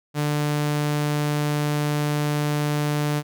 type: tone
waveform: sawtooth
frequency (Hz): 148.1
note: D3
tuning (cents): +15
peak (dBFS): -17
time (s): 0.14-3.23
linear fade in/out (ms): 50
effects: none